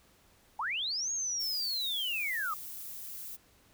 sine linear two-way sweep, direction up then down, 798 to 6645 to 1171 Hz, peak -31 dBFS, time 0.59-2.54 s, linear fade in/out 5 ms, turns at 1.11 s
violet noise, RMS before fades -43 dBFS, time 1.39-3.37 s, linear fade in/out 20 ms
effects pink hiss -64 dBFS RMS until 3.73 s

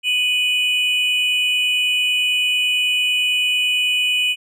triangle tone pair together, 2489 / 2960 Hz, D#7 / F#7, 0 / 0 cents, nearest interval minor third, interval 300 cents, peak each -17 dBFS, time 0.03-4.36 s, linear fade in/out 50 ms, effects none

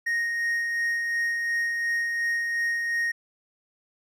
triangle tone with tremolo, 1864.7 Hz, A#6, in tune, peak -21 dBFS, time 0.06-3.12 s, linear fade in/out 10 ms, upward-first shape sine, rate 2.8 Hz, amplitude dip 30%, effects none

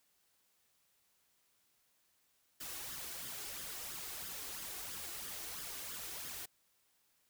white noise with flanger, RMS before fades -45 dBFS, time 2.6-6.46 s, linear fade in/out 10 ms, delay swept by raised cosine 0.58 to 2.78 ms, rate 3 Hz, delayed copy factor +0.55, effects white hiss -75 dBFS RMS until 7.29 s

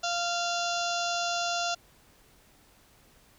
harmonic tone, 693 Hz, F5, 14 cents flat, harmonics 1 / 2 / 4 / 5 / 6 / 7 / 8 / 9 / 10, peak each -31 / -34 / -37 / -38 / -39 / -39 / -40 / -41 / -41 dBFS, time 0.03-1.75 s, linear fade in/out 10 ms, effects pink hiss -60 dBFS RMS until 3.38 s

